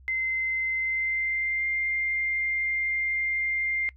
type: tone with pitch glide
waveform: sine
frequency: 2069 to 2104 Hz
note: C7 to C7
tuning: -20 to +9 cents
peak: -25 dBFS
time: 0.08-3.89 s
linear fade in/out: 0 ms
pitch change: +29 cents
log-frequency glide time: 0.8-1.77 s
effects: noise-tail reverb RT60 0.1 s tail -21 dB re dry + added 65 Hz sine -49 dBFS peak until 3.96 s